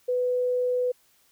sine tone, 497.5 Hz, B4, 13 cents sharp, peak -22 dBFS, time 0.08-0.92 s, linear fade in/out 10 ms, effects white hiss -63 dBFS RMS until 1.31 s

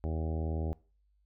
harmonic tone, 79.7 Hz, D#2, 42 cents sharp, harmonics 1 / 2 / 3 / 4 / 5 / 6 / 7 / 8 / 9 / 10, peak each -32 / -40 / -43 / -43 / -44 / -49 / -47 / -51 / -51 / -52 dBFS, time 0.04-0.73 s, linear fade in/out 0 ms, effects noise-tail reverb RT60 0.4 s tail -22 dB re dry + added 50 Hz sine -67 dBFS peak until 1.25 s

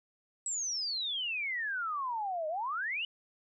sine exponential two-way sweep, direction down then up, 7900 to 605 to 3018 Hz, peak -32 dBFS, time 0.46-3.05 s, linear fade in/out 2 ms, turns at 2.48 s, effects none

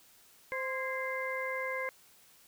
harmonic tone with a mistuned harmonic, 521 Hz, C5, 7 cents flat, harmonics 1 / 2 / 3 / 4, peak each -37 / -40 / -41 / -37 dBFS, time 0.52-1.89 s, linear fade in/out 0 ms, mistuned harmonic 3, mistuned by +78 cents, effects white hiss -61 dBFS RMS until 2.47 s

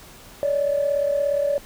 sine tone pair together, 567.9 / 605 Hz, C#5 / D#5, +42 / -49 cents, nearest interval minor second, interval 109 cents, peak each -19 / -25 dBFS, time 0.43-1.58 s, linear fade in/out 0 ms, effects tanh soft clip ceiling -12 dBFS + pink hiss -45 dBFS RMS until 1.65 s

